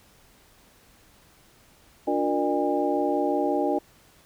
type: tone cluster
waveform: sine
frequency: 292 / 357.5 / 466.5 / 602 / 810 Hz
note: D4 / F4 / A#4 / D5 / G#5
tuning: -10 / +41 / +1 / +43 / -43 cents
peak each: -27 / -28 / -30 / -28 / -28 dBFS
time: 2.07-3.79 s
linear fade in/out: 10 ms
effects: pink hiss -57 dBFS RMS until 4.25 s